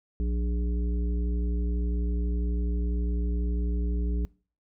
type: harmonic tone with a mistuned harmonic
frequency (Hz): 59.1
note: A#1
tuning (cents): +24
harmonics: 1 / 3 / 5 / 7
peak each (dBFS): -25 / -35 / -39 / -42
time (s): 0.2-4.25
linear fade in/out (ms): 0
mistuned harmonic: 3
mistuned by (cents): +58
effects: noise-tail reverb RT60 0.4 s tail -23 dB re dry